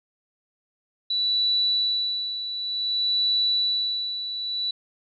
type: tone with tremolo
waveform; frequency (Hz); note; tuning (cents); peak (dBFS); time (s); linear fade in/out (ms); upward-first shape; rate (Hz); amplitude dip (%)
sine; 3951; B7; 0; -19; 1.1-4.71; 5; sine; 0.55; 65
effects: none